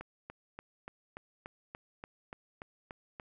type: click train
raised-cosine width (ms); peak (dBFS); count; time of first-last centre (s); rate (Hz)
0.5; -28; 12; 0.01-3.198; 3.45
effects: none